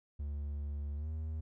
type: tone with pitch glide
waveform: triangle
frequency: 72.4 to 78.5 Hz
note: D2 to D#2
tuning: -24 to +16 cents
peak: -34 dBFS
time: 0.19-1.41 s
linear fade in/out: 10 ms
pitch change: +140 cents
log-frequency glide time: 0.96-1.09 s
effects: none